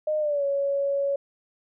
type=tone with pitch glide; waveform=sine; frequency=613 to 558.9 Hz; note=D#5 to C#5; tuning=-26 to +14 cents; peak=-22 dBFS; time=0.07-1.16 s; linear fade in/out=5 ms; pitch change=-160 cents; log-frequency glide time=0.19-0.44 s; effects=none